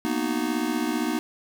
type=chord; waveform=square; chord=B major seventh; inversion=third; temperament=just; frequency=231.5 / 246.9 / 308.7 / 370.4 Hz; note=A#3 / B3 / D#4 / F#4; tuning=-12 / 0 / -14 / +2 cents; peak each=-32 / -30 / -28 / -34 dBFS; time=0.05-1.19 s; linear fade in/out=0 ms; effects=none